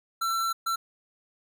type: tone bursts at uneven times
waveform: square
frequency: 1345 Hz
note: E6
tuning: 34 cents sharp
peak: -26 dBFS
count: 2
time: 0.21-0.53 / 0.66-0.76 s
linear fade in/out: 10 ms
effects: none